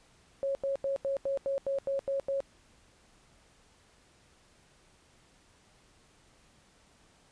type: tone bursts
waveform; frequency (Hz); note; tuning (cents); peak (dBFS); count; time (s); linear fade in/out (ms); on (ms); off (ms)
sine; 549; C#5; -17; -28; 10; 0.43-2.404; 0; 120; 86
effects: pink hiss -63 dBFS RMS until 7.31 s + resampled to 22050 Hz